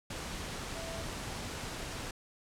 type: tone in noise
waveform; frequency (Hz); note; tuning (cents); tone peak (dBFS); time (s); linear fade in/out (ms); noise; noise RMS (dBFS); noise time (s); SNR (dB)
sine; 660; E5; +2; -44; 0.75-1.02; 5; pink; -40; 0.1-2.11; -7
effects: low-pass 9000 Hz 12 dB/octave